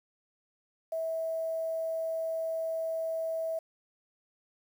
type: tone with quantisation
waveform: sine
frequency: 650 Hz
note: E5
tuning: 24 cents flat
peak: -30 dBFS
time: 0.92-3.59 s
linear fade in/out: 5 ms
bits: 9
effects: none